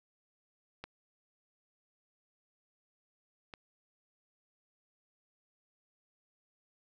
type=clicks; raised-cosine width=0.3 ms; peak=-26 / -29 dBFS; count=2; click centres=0.84 / 3.538 s; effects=none